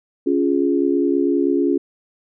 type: chord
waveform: sine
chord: Db major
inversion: none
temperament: equal with one note detuned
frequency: 279.8 / 349.2 / 415.3 Hz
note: Db4 / F4 / Ab4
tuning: +16 / 0 / 0 cents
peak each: -18 / -19 / -22 dBFS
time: 0.26-1.78 s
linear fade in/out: 10 ms
effects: none